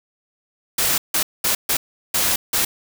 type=noise bursts at uneven times; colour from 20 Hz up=white; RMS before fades=-19 dBFS; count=6; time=0.78-0.98 / 1.14-1.23 / 1.44-1.55 / 1.69-1.77 / 2.14-2.36 / 2.53-2.65 s; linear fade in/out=5 ms; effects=none